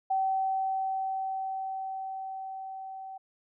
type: tone with level ramp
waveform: sine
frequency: 767 Hz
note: G5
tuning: 38 cents flat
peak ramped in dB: -24 to -39 dBFS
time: 0.1-3.18 s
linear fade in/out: 10 ms
effects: none